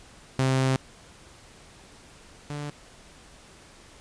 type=tone pair in turn; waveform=sawtooth; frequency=131.8 / 146.45 Hz; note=C3 / D3; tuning=+13 / -5 cents; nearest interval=major second; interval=182 cents; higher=second; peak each=-17 / -28 dBFS; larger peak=first; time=0.39-0.76 / 2.5-2.7 s; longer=first; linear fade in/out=0 ms; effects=pink hiss -51 dBFS RMS until 4 s + resampled to 22050 Hz